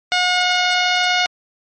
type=tone; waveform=10% pulse; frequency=723 Hz; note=F#5; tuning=40 cents flat; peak=-6 dBFS; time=0.12-1.26 s; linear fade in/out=0 ms; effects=MP3 32 kbps